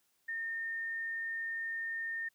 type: tone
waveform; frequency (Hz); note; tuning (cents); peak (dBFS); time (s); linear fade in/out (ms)
sine; 1823; A#6; -39; -35; 0.28-2.29; 10
effects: white hiss -75 dBFS RMS until 2.34 s